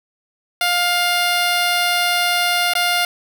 10% pulse tone with dropouts, 705 Hz, F5, 16 cents sharp, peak -7 dBFS, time 0.61-3.05 s, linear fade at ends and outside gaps 2 ms, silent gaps 2.736-2.752 s, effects none

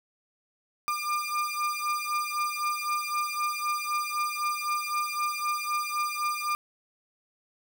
35% pulse beating tone pair, 1200 / 1203.9 Hz, D6 / D6, +37 / +43 cents, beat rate 3.9 Hz, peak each -29 dBFS, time 0.88-6.55 s, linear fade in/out 0 ms, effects none

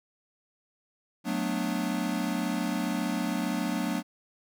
square chord, B minor seventh, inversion second, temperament equal, 185 / 220 / 246.9 / 293.7 Hz, F#3 / A3 / B3 / D4, 0 / 0 / 0 / 0 cents, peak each -34 dBFS, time 1.24-4.03 s, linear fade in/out 50 ms, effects none

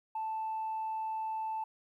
sine tone, 880 Hz, A5, in tune, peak -32 dBFS, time 0.15-1.64 s, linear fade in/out 5 ms, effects tanh soft clip ceiling -30 dBFS + 12-bit

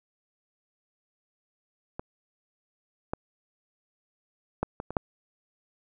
clicks, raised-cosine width 1 ms, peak -20 / -15 / -12 / -20 / -21 / -10 dBFS, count 6, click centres 1.995 / 3.135 / 4.63 / 4.801 / 4.906 / 4.968 s, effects none

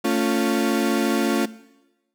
35% pulse chord, A augmented, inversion none, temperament equal with one note detuned, 222.7 / 277.2 / 349.2 Hz, A3 / C#4 / E#4, +21 / 0 / 0 cents, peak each -22 dBFS, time 0.04-1.46 s, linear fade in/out 10 ms, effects noise-tail reverb RT60 1.0 s tail -18 dB re dry

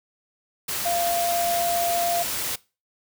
sine tone in noise, 691 Hz, F5, 19 cents flat, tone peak -22 dBFS, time 0.85-2.23 s, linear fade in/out 10 ms, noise white, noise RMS -28 dBFS, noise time 0.68-2.56 s, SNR +3 dB, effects noise-tail reverb RT60 0.3 s tail -21 dB re dry

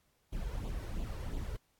brown noise with flanger, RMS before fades -38 dBFS, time 0.32-1.57 s, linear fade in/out 10 ms, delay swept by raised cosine 0.27 to 2.17 ms, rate 2.9 Hz, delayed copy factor +0.7, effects pink hiss -74 dBFS RMS until 1.79 s + AAC 64 kbps

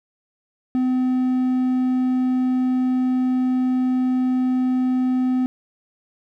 triangle tone, 254.9 Hz, C4, 45 cents flat, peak -15 dBFS, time 0.75-5.46 s, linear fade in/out 0 ms, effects none

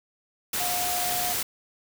sine tone in noise, 716 Hz, F5, 43 cents sharp, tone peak -30 dBFS, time 0.6-1.33 s, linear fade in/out 5 ms, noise white, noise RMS -28 dBFS, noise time 0.53-1.43 s, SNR -5 dB, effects none

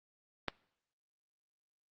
click, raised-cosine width 0.3 ms, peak -16 dBFS, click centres 0.483 s, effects noise-tail reverb RT60 0.7 s tail -23 dB re dry + Opus 32 kbps

